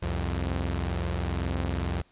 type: tone pair together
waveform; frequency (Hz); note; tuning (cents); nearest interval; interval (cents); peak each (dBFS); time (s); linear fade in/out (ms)
sawtooth; 65.41 / 87.53; C2 / F2; 0 / +4; perfect fourth; 504; -26 / -26; 0.02-2.02; 10
effects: pink hiss -63 dBFS RMS until 2.11 s + resampled to 8000 Hz